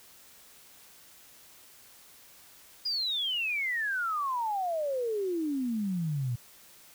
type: exponential sweep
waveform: sine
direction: down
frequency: 4978 to 116.54 Hz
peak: -28 dBFS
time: 2.85-6.36 s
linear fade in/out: 10 ms
effects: white hiss -55 dBFS RMS until 6.94 s